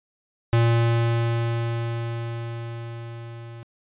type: tone with level ramp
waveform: square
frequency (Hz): 116.54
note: A#2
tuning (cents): 0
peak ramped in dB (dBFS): -16 to -38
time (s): 0.53-3.63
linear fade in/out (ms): 0
effects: resampled to 8000 Hz